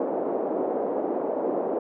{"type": "band-pass noise", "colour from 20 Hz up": "white", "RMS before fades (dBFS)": -27, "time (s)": [0, 1.79], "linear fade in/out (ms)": 5, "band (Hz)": [280, 640], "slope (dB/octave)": 24, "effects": []}